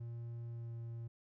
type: tone with pitch glide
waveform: triangle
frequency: 117.4 to 116.25 Hz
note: A#2 to A#2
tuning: +13 to -4 cents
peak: -40 dBFS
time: 0-1.08 s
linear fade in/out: 10 ms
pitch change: -17 cents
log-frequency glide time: 0.48-0.74 s
effects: none